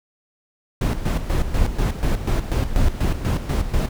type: noise with tremolo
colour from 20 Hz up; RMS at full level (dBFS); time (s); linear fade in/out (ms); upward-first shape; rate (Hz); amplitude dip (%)
brown; -18; 0.81-3.89; 5; square; 4.1; 65
effects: none